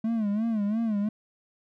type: tone with vibrato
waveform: triangle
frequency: 216.1 Hz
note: A3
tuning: 31 cents flat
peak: -22 dBFS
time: 0.04-1.09 s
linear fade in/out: 5 ms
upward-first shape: sine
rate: 2.9 Hz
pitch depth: 120 cents each way
effects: none